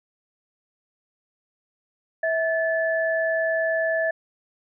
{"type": "tone pair together", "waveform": "sine", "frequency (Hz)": [650, 1735.3], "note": ["E5", "A6"], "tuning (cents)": [-24, -24], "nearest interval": "octave + perfect fourth", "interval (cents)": 1700, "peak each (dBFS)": [-22, -25], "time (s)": [2.23, 4.11], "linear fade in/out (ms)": 5, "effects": []}